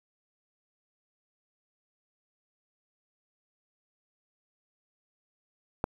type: click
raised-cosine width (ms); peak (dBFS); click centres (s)
1; -13; 5.841
effects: 8-bit